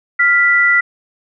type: tone pair together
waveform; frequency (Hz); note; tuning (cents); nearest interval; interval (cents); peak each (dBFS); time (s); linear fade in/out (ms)
sine; 1396.9 / 1974.1; F6 / B6; 0 / -1; tritone; 599; -14 / -10; 0.19-0.81; 10
effects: none